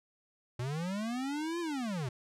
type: linear two-way sweep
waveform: square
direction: up then down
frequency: 117 to 350 to 117 Hz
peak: -34 dBFS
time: 0.59-2.09 s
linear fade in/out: 5 ms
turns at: 1.6 s
effects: low-pass 9000 Hz 12 dB/octave